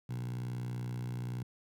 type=tone with high-pass filter; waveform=10% pulse; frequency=61 Hz; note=B1; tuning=21 cents flat; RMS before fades=-38 dBFS; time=0.09-1.43 s; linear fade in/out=5 ms; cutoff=130 Hz; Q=9.9; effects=none